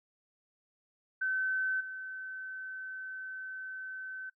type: tone with level steps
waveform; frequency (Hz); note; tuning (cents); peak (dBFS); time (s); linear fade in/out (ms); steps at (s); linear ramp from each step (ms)
sine; 1529; G6; -44; -29 / -39; 1.21-4.3; 10; 1.8; 10
effects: noise-tail reverb RT60 0.1 s tail -19 dB re dry